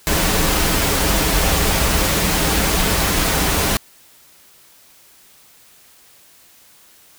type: noise with comb filter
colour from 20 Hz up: pink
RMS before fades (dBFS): -17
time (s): 0.07-3.77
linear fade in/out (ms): 0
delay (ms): 8.3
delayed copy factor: -0.5
effects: white hiss -49 dBFS RMS until 7.18 s